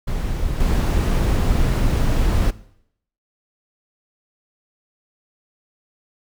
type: noise with level steps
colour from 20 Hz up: brown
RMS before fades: -23 / -17 dBFS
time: 0.07-2.51 s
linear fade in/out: 10 ms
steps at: 0.6 s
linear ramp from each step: 5 ms
effects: noise-tail reverb RT60 0.7 s tail -18 dB re dry